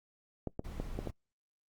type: clicks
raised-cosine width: 2 ms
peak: -22 dBFS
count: 5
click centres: 0.473 / 0.594 / 0.8 / 0.99 / 1.073 s
type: noise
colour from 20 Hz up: brown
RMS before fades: -42 dBFS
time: 0.64-1.11 s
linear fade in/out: 10 ms
effects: noise-tail reverb RT60 0.1 s tail -21 dB re dry + Opus 48 kbps